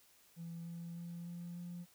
triangle tone with pitch steps, 167.9 / 169.56 / 171.23 / 172.92 / 174.63 Hz, E3 / E3 / F3 / F3 / F3, +32 / +49 / -34 / -17 / 0 cents, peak -40 dBFS, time 0.36-1.86 s, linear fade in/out 50 ms, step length 300 ms, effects tanh soft clip ceiling -40 dBFS + white hiss -67 dBFS RMS until 1.94 s

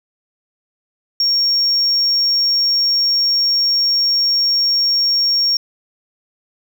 sine tone, 5540 Hz, F8, 15 cents flat, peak -11 dBFS, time 1.2-5.57 s, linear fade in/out 2 ms, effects tanh soft clip ceiling -9 dBFS + 7-bit

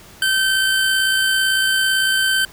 25% pulse tone with amplitude modulation, 1546 Hz, G6, 24 cents flat, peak -10 dBFS, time 0.22-2.45 s, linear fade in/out 2 ms, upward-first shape sine, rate 57.9 Hz, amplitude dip 25%, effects pink hiss -43 dBFS RMS until 2.52 s

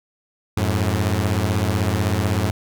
sawtooth beating tone pair, 91 / 107 Hz, F#2 / A2, -28 / -48 cents, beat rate 16 Hz, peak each -17 dBFS, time 0.57-2.51 s, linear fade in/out 5 ms, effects none

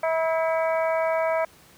harmonic tone with a mistuned harmonic, 324 Hz, E4, 30 cents flat, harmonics 2 / 3 / 4 / 5 / 6 / 7, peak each -22 / -29 / -33 / -36 / -38 / -35 dBFS, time 0.03-1.45 s, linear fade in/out 5 ms, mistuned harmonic 6, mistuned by +46 cents, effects pink hiss -53 dBFS RMS until 1.77 s + high-pass 80 Hz 12 dB/octave

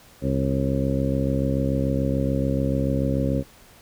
harmonic tone with a mistuned harmonic, 66.9 Hz, C2, 39 cents sharp, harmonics 1 / 2 / 3 / 4 / 5 / 6 / 7 / 8, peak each -28 / -25 / -28 / -26 / -34 / -36 / -34 / -29 dBFS, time 0.21-3.44 s, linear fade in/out 50 ms, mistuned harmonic 8, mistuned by +24 cents, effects pink hiss -51 dBFS RMS until 3.81 s

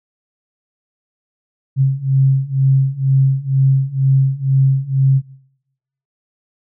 sine beating tone pair, 133.6 / 135.7 Hz, C3 / C#3, +36 / -36 cents, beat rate 2.1 Hz, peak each -15 / -13 dBFS, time 1.76-5.22 s, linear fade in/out 50 ms, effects noise-tail reverb RT60 0.9 s tail -23 dB re dry

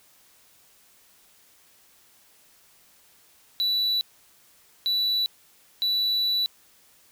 triangle tone bursts at uneven times, 3951 Hz, B7, in tune, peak -20 dBFS, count 3, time 3.6-4.01 / 4.86-5.26 / 5.82-6.46 s, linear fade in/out 0 ms, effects white hiss -58 dBFS RMS until 7.11 s

